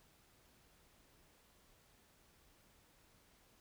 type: silence
effects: pink hiss -69 dBFS RMS until 3.6 s